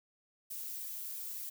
violet noise with flanger, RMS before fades -42 dBFS, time 0.5-1.5 s, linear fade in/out 10 ms, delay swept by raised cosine 1.4 to 3.3 ms, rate 3 Hz, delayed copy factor -0.55, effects none

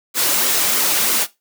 white noise with flanger, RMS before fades -17 dBFS, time 0.14-1.27 s, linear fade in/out 50 ms, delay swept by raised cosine 1.1 to 4.6 ms, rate 3.1 Hz, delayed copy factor -0.5, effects noise-tail reverb RT60 0.2 s tail -17 dB re dry + high-pass 200 Hz 12 dB/octave

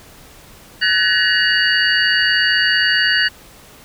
sine tone cluster, 1513 / 1709 / 1878 / 2867 / 4558 Hz, F#6 / G#6 / A#6 / F7 / C#8, +38 / +49 / +12 / +45 / +47 cents, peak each -19 dBFS, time 0.81-3.29 s, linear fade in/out 20 ms, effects pink hiss -43 dBFS RMS until 3.84 s

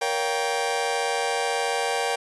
sawtooth chord, G half-diminished seventh, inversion first, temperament just, 470.4 / 564.5 / 705.6 / 784 Hz, Bb4 / Db5 / F5 / G5, +16 / +31 / +18 / 0 cents, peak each -24 / -27 / -28 / -23 dBFS, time 0.01-2.16 s, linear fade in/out 10 ms, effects resampled to 24000 Hz

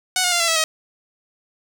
5% pulse tone with pitch steps, 740 / 717.3 / 695.2 / 673.9 / 653.2 / 633.1 Hz, F#5 / F5 / F5 / E5 / E5 / D#5, 0 / +46 / -8 / +38 / -16 / +30 cents, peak -5 dBFS, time 0.16-0.64 s, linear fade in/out 2 ms, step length 80 ms, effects none

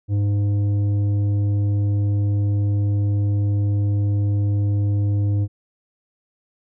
sine tone with tanh clipping, 101.8 Hz, G#2, 34 cents flat, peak -18 dBFS, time 0.08-5.48 s, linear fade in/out 50 ms, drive 8 dB, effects none

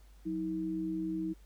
sine tone pair together, 183.06 / 319.6 Hz, F#3 / D#4, -18 / +47 cents, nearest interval minor seventh, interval 965 cents, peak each -39 / -33 dBFS, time 0.25-1.34 s, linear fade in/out 20 ms, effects added 50 Hz sine -54 dBFS peak until 1.45 s + pink hiss -67 dBFS RMS until 1.45 s

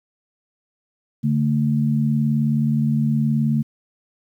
sine tone pair together, 143.9 / 223 Hz, D3 / A3, -35 / +23 cents, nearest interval minor sixth, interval 758 cents, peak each -19 dBFS, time 1.23-3.63 s, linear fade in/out 20 ms, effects 9-bit

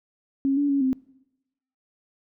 sine tone with pitch steps, 272.8 / 286.8 / 278.6 / 261.3 Hz, C#4 / D4 / C#4 / C4, -28 / -41 / +9 / -2 cents, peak -19 dBFS, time 0.45-0.93 s, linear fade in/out 0 ms, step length 120 ms, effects noise-tail reverb RT60 0.9 s tail -24 dB re dry

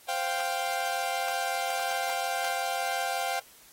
sawtooth chord, C suspended fourth, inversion none, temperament equal, 523.3 / 698.5 / 784 Hz, C5 / F5 / G5, 0 / 0 / 0 cents, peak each -33 / -28 / -27 dBFS, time 0.08-3.4 s, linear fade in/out 10 ms, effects white hiss -55 dBFS RMS until 3.72 s + AAC 48 kbps

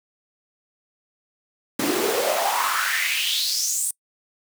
pink noise with high-pass filter sweep, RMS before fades -23 dBFS, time 1.79-3.91 s, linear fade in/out 5 ms, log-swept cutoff 250 to 9100 Hz, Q 5.2, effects noise-tail reverb RT60 0.1 s tail -25 dB re dry

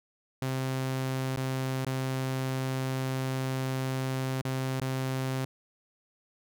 sawtooth tone with dropouts, 131.5 Hz, C3, 9 cents sharp, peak -25 dBFS, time 0.42-5.45 s, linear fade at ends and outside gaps 2 ms, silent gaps 1.361-1.373 / 1.848-1.866 / 4.415-4.451 / 4.801-4.815 s, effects none

